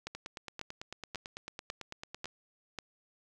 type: two click trains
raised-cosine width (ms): 0.2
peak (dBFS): -24 / -21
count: 20 / 6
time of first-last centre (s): 0.15-2.256 / 0.07-2.787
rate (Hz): 9.02 / 1.84
effects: none